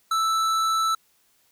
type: tone with hard clipping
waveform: sine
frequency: 1319 Hz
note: E6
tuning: 1 cent sharp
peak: -22 dBFS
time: 0.11-0.95 s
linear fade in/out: 5 ms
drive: 13 dB
effects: white hiss -64 dBFS RMS until 1.51 s